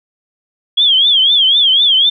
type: tone with vibrato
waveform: sine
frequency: 3298 Hz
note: G#7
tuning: 13 cents flat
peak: -7 dBFS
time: 0.77-2.1 s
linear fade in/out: 10 ms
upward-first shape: triangle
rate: 4 Hz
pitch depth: 160 cents each way
effects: none